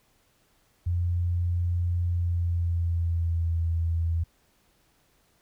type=tone with pitch glide; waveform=sine; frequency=87.31 to 83.13 Hz; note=F2 to E2; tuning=0 to +15 cents; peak=-23 dBFS; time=0.86-4.24 s; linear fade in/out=10 ms; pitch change=-85 cents; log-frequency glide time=2.04-3.57 s; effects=pink hiss -66 dBFS RMS until 5.41 s